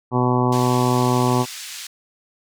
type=harmonic tone; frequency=124.6 Hz; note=B2; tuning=16 cents sharp; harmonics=1 / 2 / 3 / 4 / 5 / 6 / 7 / 8 / 9; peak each=-20 / -21 / -23 / -29 / -30 / -28 / -25 / -26 / -28 dBFS; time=0.11-1.46 s; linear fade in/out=50 ms
type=band-pass noise; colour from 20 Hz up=white; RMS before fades=-34 dBFS; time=0.52-1.87 s; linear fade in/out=5 ms; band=2100 to 6800 Hz; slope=12 dB/octave
effects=none